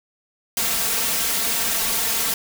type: noise with comb filter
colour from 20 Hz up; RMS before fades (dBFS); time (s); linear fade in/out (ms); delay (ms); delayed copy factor
white; -22; 0.57-2.34; 2; 4.4; +0.75
effects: none